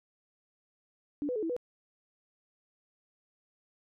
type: tone with pitch steps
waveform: sine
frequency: 290.7 / 497.5 / 430.5 / 328.1 / 490.9 Hz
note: D4 / B4 / A4 / E4 / B4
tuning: -18 / +13 / -38 / -8 / -10 cents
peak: -30 dBFS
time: 1.22-1.565 s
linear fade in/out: 0 ms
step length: 69 ms
effects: none